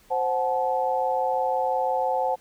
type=chord; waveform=sine; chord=F# diminished; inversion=second; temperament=equal with one note detuned; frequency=523.3 / 740 / 865.9 Hz; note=C5 / F#5 / A5; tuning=0 / 0 / -28 cents; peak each=-26 dBFS; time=0.1-2.36 s; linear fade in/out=20 ms; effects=pink hiss -57 dBFS RMS until 2.4 s